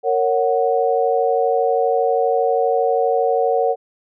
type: chord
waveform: sine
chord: F# major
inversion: first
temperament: just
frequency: 462.5 / 555 / 740 Hz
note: A#4 / C#5 / F#5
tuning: -14 / +2 / 0 cents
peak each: -18 / -20 / -19 dBFS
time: 0.03-3.76 s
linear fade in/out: 50 ms
effects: none